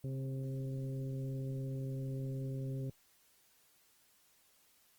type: harmonic tone with a mistuned harmonic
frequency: 133.8 Hz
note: C3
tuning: 39 cents sharp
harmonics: 1 / 2 / 3 / 4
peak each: -37 / -46 / -49 / -52 dBFS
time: 0.04-2.9 s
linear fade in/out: 2 ms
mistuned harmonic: 2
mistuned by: -18 cents
effects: white hiss -69 dBFS RMS until 4.98 s + Opus 24 kbps